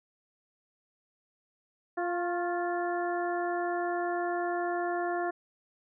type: harmonic tone with a mistuned harmonic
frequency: 349.2 Hz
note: F4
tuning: in tune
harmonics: 1 / 2 / 3 / 4 / 5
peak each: -32 / -32 / -40 / -40 / -40 dBFS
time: 1.97-5.31 s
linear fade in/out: 10 ms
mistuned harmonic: 3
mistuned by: +47 cents
effects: none